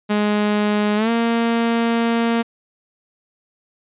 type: tone with pitch glide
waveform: sawtooth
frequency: 208.8 to 231.7 Hz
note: G#3 to A#3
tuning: +10 to -10 cents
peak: -12 dBFS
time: 0.09-2.43 s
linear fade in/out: 20 ms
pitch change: +180 cents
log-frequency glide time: 0.96-1.1 s
effects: resampled to 8000 Hz